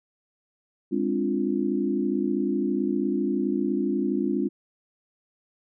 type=chord; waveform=sine; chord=D half-diminished seventh; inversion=second; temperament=equal with one note detuned; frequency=204.6 / 261.6 / 293.7 / 349.2 Hz; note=Ab3 / C4 / D4 / F4; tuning=-26 / 0 / 0 / 0 cents; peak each=-28 dBFS; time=0.91-4.49 s; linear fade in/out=20 ms; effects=none